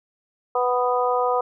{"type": "harmonic tone", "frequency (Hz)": 247.8, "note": "B3", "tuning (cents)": 6, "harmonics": [2, 3, 4, 5], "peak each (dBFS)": [-22, -24, -25, -26], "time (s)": [0.55, 1.41], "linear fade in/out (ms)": 5, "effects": []}